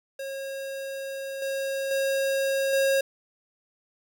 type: tone with level steps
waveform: square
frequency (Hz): 543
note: C#5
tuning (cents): -36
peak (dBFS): -33 / -28 / -24 / -21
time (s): 0.19-3.01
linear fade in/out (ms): 5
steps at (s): 1.42 / 1.91 / 2.73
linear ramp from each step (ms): 2
effects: 9-bit